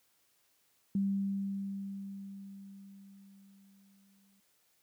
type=tone with exponential decay; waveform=sine; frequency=196.8 Hz; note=G3; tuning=7 cents sharp; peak=-27 dBFS; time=0.95-4.4 s; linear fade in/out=2 ms; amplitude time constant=750 ms; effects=white hiss -72 dBFS RMS until 4.82 s + high-pass 60 Hz 12 dB/octave